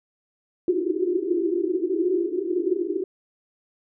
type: band-pass noise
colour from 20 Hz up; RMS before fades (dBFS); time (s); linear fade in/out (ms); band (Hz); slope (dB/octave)
pink; -24; 0.68-3.04; 2; 330 to 380; 96
effects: none